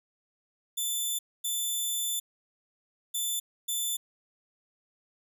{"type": "tone bursts at uneven times", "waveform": "10% pulse", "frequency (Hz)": 3520, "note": "A7", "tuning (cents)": 0, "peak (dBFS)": -21, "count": 4, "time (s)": [[0.77, 1.19], [1.44, 2.2], [3.14, 3.4], [3.68, 3.97]], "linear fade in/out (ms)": 10, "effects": []}